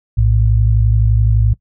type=tone pair together; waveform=sine; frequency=58.27 / 110 Hz; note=A#1 / A2; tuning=0 / 0 cents; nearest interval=major seventh; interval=1100 cents; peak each=-12 dBFS; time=0.17-1.54 s; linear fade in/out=10 ms; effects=noise-tail reverb RT60 0.1 s tail -20 dB re dry